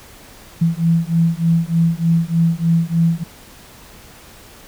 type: beating tone pair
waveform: sine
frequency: 164.81 / 168.11 Hz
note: E3 / E3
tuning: 0 / +34 cents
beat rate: 3.3 Hz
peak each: -16 / -16 dBFS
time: 0.61-3.24 s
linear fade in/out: 10 ms
effects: pink hiss -42 dBFS RMS until 4.67 s